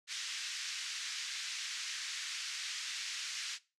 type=band-pass noise; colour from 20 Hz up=white; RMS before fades=-41 dBFS; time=0.07-3.59 s; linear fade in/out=50 ms; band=1600 to 6400 Hz; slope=24 dB/octave; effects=noise-tail reverb RT60 0.3 s tail -20 dB re dry + low-pass 11000 Hz 12 dB/octave